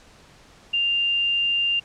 sine tone, 2794 Hz, F7, in tune, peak -19 dBFS, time 0.73-1.8 s, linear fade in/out 10 ms, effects pink hiss -51 dBFS RMS until 1.84 s + low-pass 7000 Hz 12 dB/octave

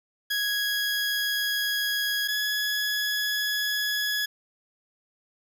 20% pulse tone pair in turn, 1661.2 / 1685.4 Hz, G#6 / G#6, 0 / +25 cents, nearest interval unison, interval 25 cents, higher second, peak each -20 / -20 dBFS, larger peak neither, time 0.3-2.28 / 2.28-4.26 s, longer neither, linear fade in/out 10 ms, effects none

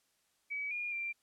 sine tone with pitch steps, 2280 / 2425 / 2366 Hz, C#7 / D#7 / D7, +48 / -45 / +12 cents, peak -35 dBFS, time 0.5-1.13 s, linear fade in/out 20 ms, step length 210 ms, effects white hiss -75 dBFS RMS until 1.22 s + low-pass 11000 Hz 12 dB/octave

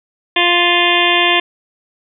harmonic tone with a mistuned harmonic, 349.2 Hz, F4, in tune, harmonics 1 / 2 / 3 / 5 / 6 / 7 / 8 / 9 / 10, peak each -19 / -19 / -19 / -19 / -19 / -19 / -19 / -19 / -19 dBFS, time 0.36-1.4 s, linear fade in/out 5 ms, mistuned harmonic 7, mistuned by +20 cents, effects none

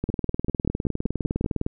two click trains, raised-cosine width 3 ms, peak -12 / -13 dBFS, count 33 / 8, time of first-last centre 0.04-1.664 / 0.1-1.444 s, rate 19.7 / 5.21 Hz, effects none

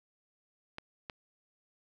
clicks, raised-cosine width 0.3 ms, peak -24 dBFS, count 2, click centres 0.784 / 1.098 s, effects none

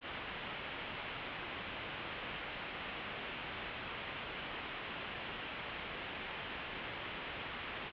white low-pass noise, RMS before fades -44 dBFS, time 0.01-7.92 s, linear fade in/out 50 ms, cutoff 3200 Hz, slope 48 dB/octave, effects none

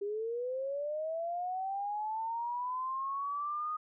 sine linear sweep, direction up, 397.6 to 1244 Hz, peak -33 dBFS, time 0.01-3.77 s, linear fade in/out 10 ms, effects none

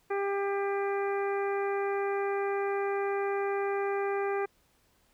harmonic tone, 398.2 Hz, G4, 27 cents sharp, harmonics 1 / 2 / 3 / 4 / 5 / 6, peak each -29 / -35 / -39 / -41 / -43 / -45 dBFS, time 0.1-4.46 s, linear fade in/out 10 ms, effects pink hiss -68 dBFS RMS until 5.13 s

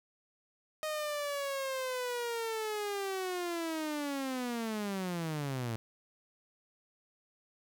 sawtooth linear sweep, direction down, 622.3 to 110 Hz, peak -30 dBFS, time 0.83-5.76 s, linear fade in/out 0 ms, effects none

